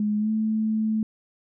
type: tone with pitch glide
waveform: sine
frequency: 210 to 218.2 Hz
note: G#3 to A3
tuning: +19 to -14 cents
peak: -21 dBFS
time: 0-1.03 s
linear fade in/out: 2 ms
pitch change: +67 cents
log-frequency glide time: 0.18-0.3 s
effects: none